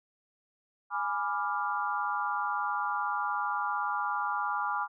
sine chord, G# diminished seventh, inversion none, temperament equal with one note detuned, 830.6 / 987.8 / 1180.8 / 1396.9 Hz, G#5 / B5 / D6 / F6, 0 / 0 / +9 / 0 cents, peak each -34 / -35 / -33 / -35 dBFS, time 0.9-4.88 s, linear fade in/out 50 ms, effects none

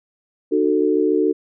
sine tone cluster, 302.8 / 370.2 / 443.9 Hz, D#4 / F#4 / A4, -47 / +1 / +15 cents, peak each -19 dBFS, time 0.51-1.33 s, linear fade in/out 20 ms, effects none

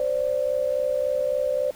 sine tone pair together, 519.4 / 583 Hz, C5 / D5, -13 / -13 cents, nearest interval major second, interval 200 cents, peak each -24 dBFS, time 0-1.71 s, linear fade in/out 2 ms, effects pink hiss -48 dBFS RMS until 1.75 s

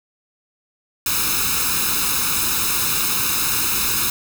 white noise with comb filter, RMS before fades -20 dBFS, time 1.06-4.1 s, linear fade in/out 2 ms, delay 0.77 ms, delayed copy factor +0.8, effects none

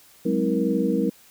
sine tone cluster, 187.7 / 209.3 / 261.4 / 321 / 470.8 Hz, F#3 / G#3 / C4 / E4 / A#4, +25 / +14 / -1 / -46 / +17 cents, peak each -26 dBFS, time 0.25-1.1 s, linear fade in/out 10 ms, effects white hiss -53 dBFS RMS until 1.3 s

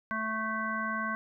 harmonic tone, 219.9 Hz, A3, 1 cent flat, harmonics 1 / 3 / 5 / 7 / 9, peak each -37 / -42 / -34 / -34 / -42 dBFS, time 0.11-1.15 s, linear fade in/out 0 ms, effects none

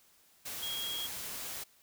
sine tone in noise, 3278 Hz, G#7, 23 cents flat, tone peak -36 dBFS, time 0.62-1.07 s, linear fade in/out 10 ms, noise white, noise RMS -41 dBFS, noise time 0.45-1.64 s, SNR +2 dB, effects white hiss -65 dBFS RMS until 1.82 s

